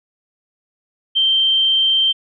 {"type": "tone", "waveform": "sine", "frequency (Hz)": 3136, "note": "G7", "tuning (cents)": 0, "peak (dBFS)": -12, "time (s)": [1.15, 2.13], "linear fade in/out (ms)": 20, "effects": []}